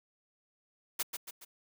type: noise with echo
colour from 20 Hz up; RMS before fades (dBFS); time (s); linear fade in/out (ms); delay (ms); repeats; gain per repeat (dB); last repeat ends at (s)
white; -32; 0.99-1.03; 10; 140; 3; -6; 1.45
effects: high-pass 200 Hz 12 dB/octave